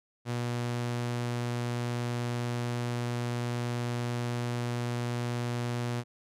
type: tone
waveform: sawtooth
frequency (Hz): 120.6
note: B2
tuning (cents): -41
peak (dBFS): -26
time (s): 0.25-6.04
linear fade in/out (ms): 50
effects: low-pass 10000 Hz 12 dB/octave